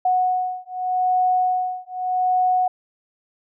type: beating tone pair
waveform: sine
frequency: 735 / 735.83 Hz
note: F#5 / F#5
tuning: -12 / -10 cents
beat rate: 0.83 Hz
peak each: -21 dBFS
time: 0.05-2.68 s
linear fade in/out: 5 ms
effects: none